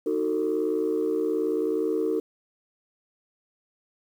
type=chord; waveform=sine; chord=D# diminished; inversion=none; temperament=equal with one note detuned; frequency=311.1 / 370 / 450.8 Hz; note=D#4 / F#4 / A4; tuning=0 / 0 / +42 cents; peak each=-27 / -27 / -25 dBFS; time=0.06-2.2 s; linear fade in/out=5 ms; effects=tanh soft clip ceiling -17 dBFS + 9-bit